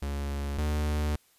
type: tone pair in turn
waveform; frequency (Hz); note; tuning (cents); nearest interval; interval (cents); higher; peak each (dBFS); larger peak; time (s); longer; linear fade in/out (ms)
45% pulse; 70.8 / 75.01; C#2 / D2; +37 / +37; minor second; 100; second; -30 / -26; second; 0.02-0.58 / 0.58-1.16; second; 5
effects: white hiss -64 dBFS RMS until 1.38 s + resampled to 32000 Hz